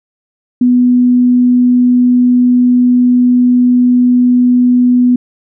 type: tone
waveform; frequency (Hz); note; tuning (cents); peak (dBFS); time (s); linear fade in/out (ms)
sine; 247.2; B3; +2; -5; 0.61-5.16; 5
effects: none